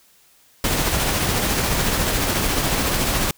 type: noise with tremolo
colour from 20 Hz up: pink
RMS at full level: -19 dBFS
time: 0.64-3.31 s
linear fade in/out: 2 ms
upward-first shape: triangle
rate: 14 Hz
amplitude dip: 35%
effects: white hiss -55 dBFS RMS until 3.37 s